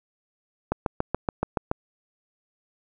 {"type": "click train", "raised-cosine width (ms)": 1, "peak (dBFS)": -9, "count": 8, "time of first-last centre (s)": [0.72, 1.714], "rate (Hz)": 7.04, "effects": []}